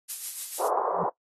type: noise with tremolo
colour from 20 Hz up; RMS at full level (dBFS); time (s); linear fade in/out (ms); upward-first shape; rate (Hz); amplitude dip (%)
violet; -29; 0.08-0.69; 20; sine; 6.7; 50
type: band-pass noise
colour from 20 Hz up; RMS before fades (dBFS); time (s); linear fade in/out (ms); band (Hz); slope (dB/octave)
white; -27; 0.59-1.1; 20; 390 to 1100; 48
type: tone with exponential growth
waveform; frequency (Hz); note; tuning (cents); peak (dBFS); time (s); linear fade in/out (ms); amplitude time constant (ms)
sine; 177.9; F3; +32; -26; 0.92-1.04; 5; 26
effects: noise-tail reverb RT60 0.1 s tail -18 dB re dry + AAC 32 kbps